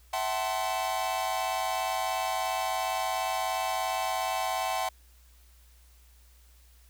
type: chord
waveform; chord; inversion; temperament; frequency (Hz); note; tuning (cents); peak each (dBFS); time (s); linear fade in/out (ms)
45% pulse; F# half-diminished seventh; third; equal with one note detuned; 659.3 / 756.4 / 880 / 1046.5; E5 / F#5 / A5 / C6; 0 / +38 / 0 / 0; -35 / -31 / -36 / -35; 0.13-4.89; 5
effects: added 60 Hz sine -55 dBFS peak until 6.89 s + white hiss -63 dBFS RMS until 6.89 s